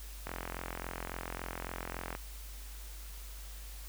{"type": "click train", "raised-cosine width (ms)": 0.5, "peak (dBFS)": -23, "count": 83, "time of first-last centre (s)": [0.27, 2.151], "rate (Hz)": 43.6, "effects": ["added 50 Hz sine -44 dBFS peak until 3.88 s", "white hiss -52 dBFS RMS until 3.88 s"]}